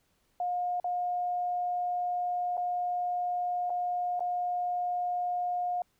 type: tone with dropouts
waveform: sine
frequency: 714 Hz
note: F5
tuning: 38 cents sharp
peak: -28 dBFS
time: 0.4-5.82 s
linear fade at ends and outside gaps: 2 ms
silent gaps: 0.8-0.843 / 2.57-2.577 / 3.697-3.702 / 4.195-4.205 s
effects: pink hiss -72 dBFS RMS until 5.99 s